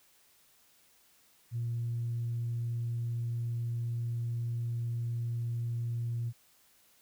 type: tone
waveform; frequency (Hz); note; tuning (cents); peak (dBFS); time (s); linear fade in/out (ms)
sine; 117.7; A#2; +17; -30; 1.51-6.33; 50
effects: tanh soft clip ceiling -27 dBFS + white hiss -65 dBFS RMS until 7.01 s

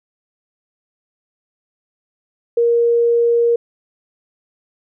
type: tone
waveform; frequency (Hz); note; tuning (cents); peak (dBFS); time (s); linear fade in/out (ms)
sine; 470; A#4; +14; -11; 2.57-3.56; 5
effects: none

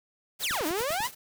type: noise with tremolo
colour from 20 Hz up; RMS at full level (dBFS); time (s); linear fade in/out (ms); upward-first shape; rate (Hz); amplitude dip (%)
white; -35; 0.39-1.15; 20; triangle; 7.9; 90
type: exponential two-way sweep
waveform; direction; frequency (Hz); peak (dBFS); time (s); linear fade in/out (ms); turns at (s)
sawtooth; down then up; 4563 to 293.3 to 1059; -24; 0.42-1.08; 20; 0.66
type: click train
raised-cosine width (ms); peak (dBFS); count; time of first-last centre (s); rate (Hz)
3; -28; 6; 0.51-1.005; 10.1
effects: none

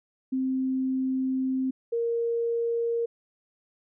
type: tone pair in turn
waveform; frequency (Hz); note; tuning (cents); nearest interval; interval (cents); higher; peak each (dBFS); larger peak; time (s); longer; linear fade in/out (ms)
sine; 261.6 / 466.1; C4 / A#4; 0 / 0; minor seventh; 1000; second; -24; neither; 0.32-1.71 / 1.92-3.06; first; 10
effects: none

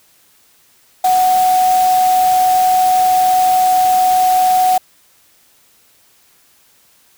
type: tone in noise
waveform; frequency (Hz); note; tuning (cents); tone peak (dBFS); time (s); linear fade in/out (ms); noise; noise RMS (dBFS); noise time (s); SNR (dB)
sine; 740; F#5; 0; -9; 1.04-4.78; 5; white; -25; 1.04-4.78; +13
effects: white hiss -52 dBFS RMS until 7.17 s

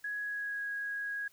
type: tone with pitch glide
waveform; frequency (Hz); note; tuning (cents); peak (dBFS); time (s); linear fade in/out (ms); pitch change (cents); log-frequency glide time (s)
sine; 1671 to 1650.9; G#6 to G#6; +10 to -11; -34; 0.04-1.28; 5; -21; 0.21-0.64
effects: white hiss -65 dBFS RMS until 1.32 s

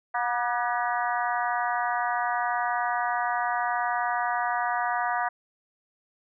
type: harmonic tone with a mistuned harmonic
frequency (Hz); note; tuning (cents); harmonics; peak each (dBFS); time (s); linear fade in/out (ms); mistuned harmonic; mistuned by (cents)
240.8; B3; -44; 3 / 4 / 5 / 6 / 7 / 8; -28 / -30 / -32 / -34 / -35 / -36; 0.14-5.29; 10; 6; +60
effects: none

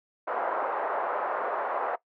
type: band-pass noise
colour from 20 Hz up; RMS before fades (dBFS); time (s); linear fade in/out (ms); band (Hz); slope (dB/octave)
pink; -30; 0.27-1.96; 10; 530 to 1300; 24
effects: noise-tail reverb RT60 0.1 s tail -19 dB re dry

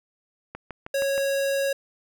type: click train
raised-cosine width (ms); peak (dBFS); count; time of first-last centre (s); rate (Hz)
0.5; -20; 5; 0.55-1.179; 6.36
type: tone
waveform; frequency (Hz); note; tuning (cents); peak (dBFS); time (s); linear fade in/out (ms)
square; 551; C#5; -11; -23; 0.94-1.73; 5
effects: none

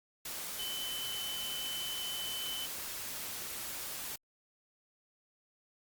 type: tone in noise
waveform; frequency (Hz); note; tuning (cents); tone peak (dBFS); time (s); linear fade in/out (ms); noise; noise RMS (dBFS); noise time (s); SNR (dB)
sine; 3040; F#7; +46; -38; 0.59-2.66; 5; white; -41; 0.25-4.16; 0
effects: Opus 48 kbps

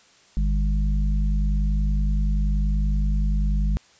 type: harmonic tone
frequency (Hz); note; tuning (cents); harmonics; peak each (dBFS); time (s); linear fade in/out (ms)
50.5; G#1; -48; 1 / 3 / 4; -19 / -29 / -31; 0.37-3.77; 0
effects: white hiss -55 dBFS RMS until 3.99 s + resampled to 16000 Hz

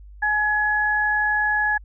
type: tone pair together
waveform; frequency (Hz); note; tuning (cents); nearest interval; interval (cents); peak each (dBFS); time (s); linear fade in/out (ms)
sine; 844 / 1689.1; G#5 / G#6; +28 / +29; octave; 1201; -24 / -19; 0.22-1.78; 10
effects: added 50 Hz sine -40 dBFS peak until 1.84 s

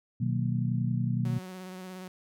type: chord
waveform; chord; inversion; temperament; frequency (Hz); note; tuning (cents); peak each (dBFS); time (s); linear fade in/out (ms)
sine; B major seventh; none; just; 123.47 / 154.34 / 185.21 / 231.5; B2 / D#3 / F#3 / A#3; 0 / -14 / +2 / -12; -28 / -34 / -33 / -34; 0.2-1.39; 10
type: tone with vibrato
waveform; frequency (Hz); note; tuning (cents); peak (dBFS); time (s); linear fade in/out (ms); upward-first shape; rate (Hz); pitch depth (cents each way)
sawtooth; 185; F#3; 0; -36; 1.25-2.08; 2; square; 17; 19
effects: none

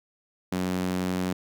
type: tone with high-pass filter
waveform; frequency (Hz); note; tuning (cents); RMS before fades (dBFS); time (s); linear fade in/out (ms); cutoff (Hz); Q
sawtooth; 91.5; F#2; -19; -28; 0.52-1.33; 5; 200; 2
effects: none

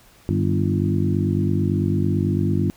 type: harmonic tone with a mistuned harmonic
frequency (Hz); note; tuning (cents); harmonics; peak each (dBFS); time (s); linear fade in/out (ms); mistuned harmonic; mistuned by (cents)
49; G1; 0; 2 / 3 / 4 / 5 / 6 / 7; -22 / -24 / -25 / -26 / -27 / -27; 0.29-2.7; 0; 3; +66
effects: pink hiss -52 dBFS RMS until 2.76 s

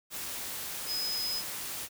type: tone in noise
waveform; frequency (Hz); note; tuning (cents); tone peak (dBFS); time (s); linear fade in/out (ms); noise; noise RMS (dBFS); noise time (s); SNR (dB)
sine; 5060; D#8; +28; -31; 0.86-1.43; 50; white; -38; 0.1-1.89; +4
effects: none

